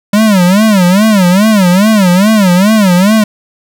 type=tone with vibrato; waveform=square; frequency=197.3 Hz; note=G3; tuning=11 cents sharp; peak=-5 dBFS; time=0.13-3.24 s; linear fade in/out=5 ms; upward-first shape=sine; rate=2.4 Hz; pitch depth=200 cents each way; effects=none